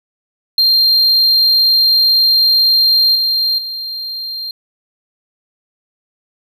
triangle tone with level steps, 4186 Hz, C8, in tune, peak -7 / -11 / -20 dBFS, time 0.58-4.51 s, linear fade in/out 2 ms, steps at 3.15 / 3.58 s, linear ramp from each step 5 ms, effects none

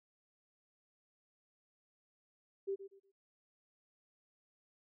sine tone with echo, 392 Hz, G4, in tune, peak -34 dBFS, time 2.67-2.76 s, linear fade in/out 20 ms, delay 120 ms, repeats 3, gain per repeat -12 dB, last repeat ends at 3.12 s, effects none

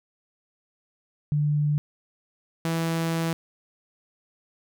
sine / sawtooth tone pair in turn, 148.1 / 164.66 Hz, D3 / E3, +15 / -2 cents, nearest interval major second, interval 183 cents, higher second, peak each -20 dBFS, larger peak neither, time 1.32-1.78 / 2.65-3.33 s, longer second, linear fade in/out 0 ms, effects none

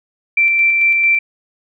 sine tone with tremolo, 2346 Hz, D7, 2 cents flat, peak -9 dBFS, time 0.37-1.19 s, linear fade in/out 5 ms, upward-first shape square, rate 4.5 Hz, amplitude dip 25%, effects none

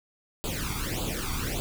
pink noise with flanger, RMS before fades -31 dBFS, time 0.44-1.6 s, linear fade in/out 0 ms, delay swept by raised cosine 0.26 to 0.88 ms, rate 1.7 Hz, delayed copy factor +0.85, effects none

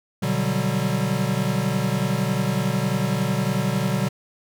square chord, G major seventh, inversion first, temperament equal, 123.47 / 146.83 / 185 / 196 Hz, B2 / D3 / F#3 / G3, 0 / 0 / 0 / 0 cents, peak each -27 dBFS, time 0.22-4.09 s, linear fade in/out 10 ms, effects none

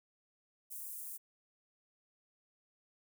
white high-pass noise, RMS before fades -45 dBFS, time 0.7-1.18 s, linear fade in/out 20 ms, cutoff 8700 Hz, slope 24 dB/octave, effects none

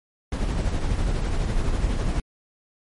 brown noise with tremolo, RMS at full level -21 dBFS, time 0.32-2.2 s, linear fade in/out 2 ms, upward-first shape triangle, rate 12 Hz, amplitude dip 45%, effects MP3 48 kbps

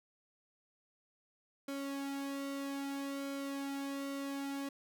sawtooth tone with flanger, 277.2 Hz, C#4, in tune, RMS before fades -40 dBFS, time 1.68-4.69 s, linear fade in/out 5 ms, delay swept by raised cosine 1.1 to 2.4 ms, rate 0.62 Hz, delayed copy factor -0.65, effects none

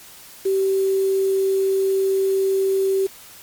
sine tone with quantisation, 386 Hz, G4, 27 cents flat, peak -16 dBFS, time 0.45-3.07 s, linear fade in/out 10 ms, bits 6, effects white hiss -43 dBFS RMS until 3.42 s + MP3 96 kbps

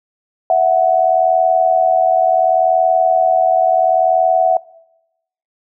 sine tone pair together, 659.3 / 740 Hz, E5 / F#5, 0 / 0 cents, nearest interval major second, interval 200 cents, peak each -12 dBFS, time 0.5-4.57 s, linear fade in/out 2 ms, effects noise-tail reverb RT60 0.9 s tail -22 dB re dry

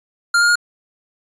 square tone with pitch steps, 1400 / 1413.8 / 1427.8 Hz, F6 / F6 / F6, +4 / +21 / +38 cents, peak -12 dBFS, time 0.34-0.556 s, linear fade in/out 5 ms, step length 72 ms, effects resampled to 22050 Hz

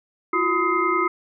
sine tone cluster, 336.9 / 367 / 1010 / 1261 / 2102 Hz, E4 / F#4 / B5 / D#6 / C7, +38 / -14 / +39 / +23 / +7 cents, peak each -26 / -25 / -28 / -21 / -27 dBFS, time 0.33-1.08 s, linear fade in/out 5 ms, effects none

